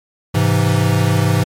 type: chord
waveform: square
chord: Ab augmented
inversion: none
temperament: equal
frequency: 103.83 / 130.81 / 164.81 Hz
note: Ab2 / C3 / E3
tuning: 0 / 0 / 0 cents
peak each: -16 / -18 / -18 dBFS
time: 0.34-1.44 s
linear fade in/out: 10 ms
effects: MP3 64 kbps